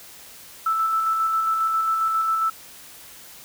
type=tone with tremolo; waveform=sine; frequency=1319 Hz; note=E6; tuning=1 cent sharp; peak=-18 dBFS; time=0.66-2.5 s; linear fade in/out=5 ms; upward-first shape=square; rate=7.4 Hz; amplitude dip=25%; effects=white hiss -44 dBFS RMS until 3.44 s